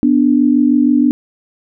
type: tone pair together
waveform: sine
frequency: 246.9 / 293.2 Hz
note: B3 / D4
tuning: 0 / -3 cents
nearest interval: minor third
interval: 297 cents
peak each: -11 dBFS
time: 0.03-1.11 s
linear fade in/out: 0 ms
effects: none